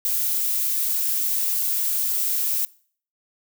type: noise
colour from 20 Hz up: violet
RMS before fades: -23 dBFS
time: 0.05-2.65 s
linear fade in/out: 0 ms
effects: noise-tail reverb RT60 0.5 s tail -22 dB re dry